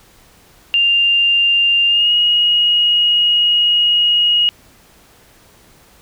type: tone with pitch glide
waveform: sine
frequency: 2794 to 2884 Hz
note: F7 to F#7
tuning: 0 to -45 cents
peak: -10 dBFS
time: 0.74-4.49 s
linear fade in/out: 0 ms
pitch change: +55 cents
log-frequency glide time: 1.87-2.12 s
effects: pink hiss -48 dBFS RMS until 6.01 s